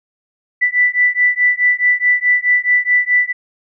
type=beating tone pair; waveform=sine; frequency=1975.5 / 1980.2 Hz; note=B6 / B6; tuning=0 / +4 cents; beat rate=4.7 Hz; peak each=-14 / -14 dBFS; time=0.61-3.33 s; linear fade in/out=20 ms; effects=none